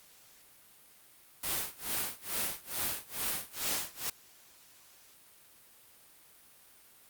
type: noise with tremolo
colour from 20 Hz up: white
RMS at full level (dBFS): -32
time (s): 1.43-4.1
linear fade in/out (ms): 5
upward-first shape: sine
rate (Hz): 2.3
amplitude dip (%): 95
effects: white hiss -59 dBFS RMS until 7.09 s + Opus 48 kbps